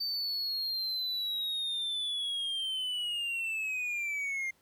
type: linear sweep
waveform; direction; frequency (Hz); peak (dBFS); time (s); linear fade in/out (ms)
triangle; down; 4597 to 2100; -30; 0-4.51; 10
effects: pink hiss -68 dBFS RMS until 4.61 s + high-pass 60 Hz 12 dB/octave